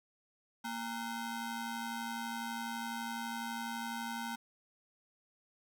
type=ring-modulated tone; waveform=25% pulse; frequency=578 Hz; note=D5; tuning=28 cents flat; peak=-31 dBFS; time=0.64-4.36 s; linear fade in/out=10 ms; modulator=345 Hz; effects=none